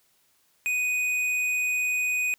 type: tone with tanh clipping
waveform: sine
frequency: 2489 Hz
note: D#7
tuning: in tune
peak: -25 dBFS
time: 0.66-2.34 s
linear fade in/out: 0 ms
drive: 11 dB
effects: white hiss -66 dBFS RMS until 2.38 s